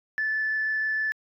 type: tone with frequency modulation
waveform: sine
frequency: 1745 Hz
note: A6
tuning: 15 cents flat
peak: -23 dBFS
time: 0.18-1.12 s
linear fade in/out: 0 ms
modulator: 26.3 Hz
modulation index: 0.49
effects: tanh soft clip ceiling -19 dBFS